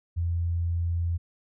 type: tone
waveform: sine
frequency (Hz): 85.2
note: F2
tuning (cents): -42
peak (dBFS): -24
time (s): 0.16-1.18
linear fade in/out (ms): 20
effects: none